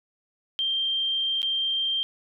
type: tone with dropouts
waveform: sine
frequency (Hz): 3167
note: G7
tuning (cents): +17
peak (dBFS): -23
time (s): 0.59-2.03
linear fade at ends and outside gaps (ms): 0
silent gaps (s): 1.418-1.429
effects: none